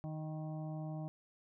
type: harmonic tone with a mistuned harmonic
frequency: 155.56 Hz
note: D#3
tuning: in tune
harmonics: 1 / 2 / 4 / 5 / 6 / 7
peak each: -40 / -48 / -50 / -53 / -63 / -63 dBFS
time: 0.04-1.08 s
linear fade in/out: 0 ms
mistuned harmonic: 6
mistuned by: +45 cents
effects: none